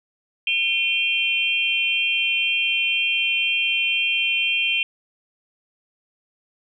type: tone cluster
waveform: sine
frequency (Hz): 2427 / 2717 / 3149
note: D#7 / F7 / G7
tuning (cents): -44 / -48 / +7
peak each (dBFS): -23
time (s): 0.47-4.83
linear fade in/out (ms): 2
effects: none